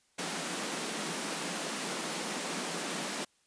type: high-pass noise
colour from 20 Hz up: pink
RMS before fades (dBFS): -36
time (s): 0.18-3.25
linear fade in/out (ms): 10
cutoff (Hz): 160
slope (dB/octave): 96
effects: white hiss -70 dBFS RMS until 3.46 s + resampled to 22050 Hz